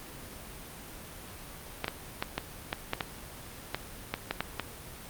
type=clicks; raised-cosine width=0.3 ms; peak=-13 dBFS; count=12; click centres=1.844 / 1.881 / 2.225 / 2.38 / 2.729 / 2.934 / 3.008 / 3.746 / 4.14 / 4.31 / 4.406 / 4.597 s; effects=pink hiss -45 dBFS RMS until 5.09 s + Opus 32 kbps